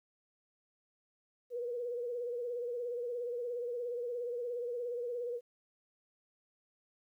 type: tone with vibrato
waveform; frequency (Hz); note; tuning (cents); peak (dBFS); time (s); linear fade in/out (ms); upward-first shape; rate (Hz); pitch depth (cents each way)
sine; 482.5; B4; -40; -35; 1.5-5.41; 50; sine; 17; 54
effects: 12-bit